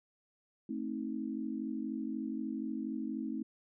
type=chord; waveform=sine; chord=A diminished; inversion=none; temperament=just; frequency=220 / 264 / 316.8 Hz; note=A3 / C4 / Eb4; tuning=0 / +16 / +31 cents; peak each=-39 / -39 / -40 dBFS; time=0.69-3.43 s; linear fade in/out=5 ms; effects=none